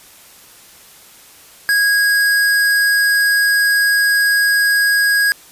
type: tone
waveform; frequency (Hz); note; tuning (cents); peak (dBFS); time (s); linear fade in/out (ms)
square; 1647; G#6; -15; -12; 1.69-5.32; 0
effects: white hiss -43 dBFS RMS until 5.51 s + resampled to 32000 Hz